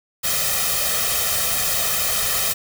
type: noise with comb filter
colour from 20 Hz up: white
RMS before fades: -21 dBFS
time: 0.23-2.54 s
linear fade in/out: 20 ms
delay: 1.6 ms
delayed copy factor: +0.95
effects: none